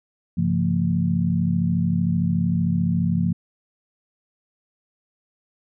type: tone cluster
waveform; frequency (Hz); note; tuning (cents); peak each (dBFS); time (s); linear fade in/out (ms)
sine; 99.6 / 137.3 / 172.5 / 226; G2 / C#3 / F3 / A3; +28 / -16 / -21 / +47; -26 / -28 / -20 / -26; 0.37-3.33; 10
effects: none